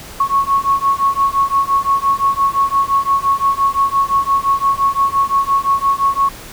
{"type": "beating tone pair", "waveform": "sine", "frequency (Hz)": [1100, 1105.8], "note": ["C#6", "C#6"], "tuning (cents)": [-14, -5], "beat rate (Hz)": 5.8, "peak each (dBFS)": -15, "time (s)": [0.2, 6.29], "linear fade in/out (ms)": 5, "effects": ["pink hiss -34 dBFS RMS until 6.52 s"]}